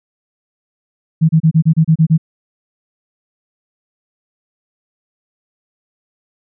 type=tone bursts; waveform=sine; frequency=160 Hz; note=D#3; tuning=49 cents sharp; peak=-6 dBFS; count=9; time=1.21-2.179 s; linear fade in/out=20 ms; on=81 ms; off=30 ms; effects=none